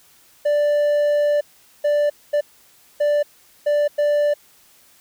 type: tone bursts at uneven times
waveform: triangle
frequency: 587.3 Hz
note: D5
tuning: in tune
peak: -13 dBFS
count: 6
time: 0.45-1.41 / 1.84-2.1 / 2.33-2.41 / 3-3.23 / 3.66-3.88 / 3.98-4.34 s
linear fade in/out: 10 ms
effects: white hiss -53 dBFS RMS until 5 s